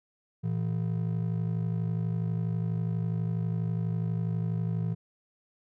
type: ring-modulated tone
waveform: triangle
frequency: 140.9 Hz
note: C#3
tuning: 29 cents sharp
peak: -22 dBFS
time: 0.43-4.95 s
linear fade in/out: 20 ms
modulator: 26.1 Hz
effects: none